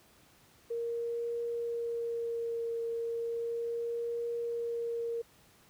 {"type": "tone with vibrato", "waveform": "sine", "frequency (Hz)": 466.2, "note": "A#4", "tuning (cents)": 0, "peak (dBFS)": -32, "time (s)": [0.7, 5.22], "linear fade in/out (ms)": 10, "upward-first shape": "triangle", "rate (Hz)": 0.35, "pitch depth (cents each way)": 16, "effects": ["pink hiss -62 dBFS RMS until 5.69 s", "high-pass 60 Hz 12 dB/octave"]}